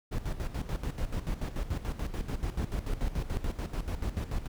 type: noise with tremolo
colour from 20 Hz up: brown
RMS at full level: -31 dBFS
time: 0.11-4.48 s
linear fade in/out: 20 ms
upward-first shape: square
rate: 6.9 Hz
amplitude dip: 70%
effects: none